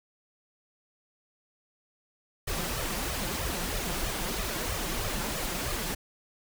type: noise with flanger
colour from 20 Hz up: pink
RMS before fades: -32 dBFS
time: 2.47-5.95 s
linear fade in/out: 10 ms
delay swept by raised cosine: 1.6 to 5.8 ms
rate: 3.1 Hz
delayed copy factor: +0.85
effects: none